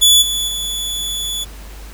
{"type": "tone with level steps", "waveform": "sawtooth", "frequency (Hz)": 3440, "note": "A7", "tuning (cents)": -40, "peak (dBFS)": [-4, -14, -17], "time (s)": [0.01, 1.45], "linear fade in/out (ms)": 20, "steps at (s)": [0.21, 0.47], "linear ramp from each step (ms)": 20, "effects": ["added 50 Hz sine -32 dBFS peak until 1.93 s", "pink hiss -40 dBFS RMS until 1.93 s"]}